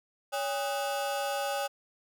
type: ring-modulated tone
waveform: 35% pulse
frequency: 687 Hz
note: F5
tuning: 29 cents flat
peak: -25 dBFS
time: 0.32-1.68 s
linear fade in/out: 20 ms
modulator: 123 Hz
effects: none